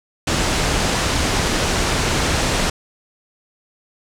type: low-pass noise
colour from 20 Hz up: pink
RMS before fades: -19 dBFS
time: 0.27-2.7 s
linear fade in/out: 5 ms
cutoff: 8500 Hz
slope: 24 dB/octave
effects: none